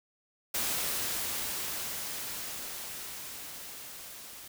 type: noise with level ramp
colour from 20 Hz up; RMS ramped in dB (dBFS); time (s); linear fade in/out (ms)
white; -31 to -47; 0.54-4.48; 5
effects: none